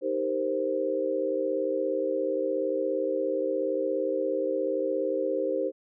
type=chord; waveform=sine; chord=C minor seventh; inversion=first; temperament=equal; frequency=311.1 / 392 / 466.2 / 523.3 Hz; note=Eb4 / G4 / Bb4 / C5; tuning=0 / 0 / 0 / 0 cents; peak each=-33 / -31 / -33 / -28 dBFS; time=0.01-5.72 s; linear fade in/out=50 ms; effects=none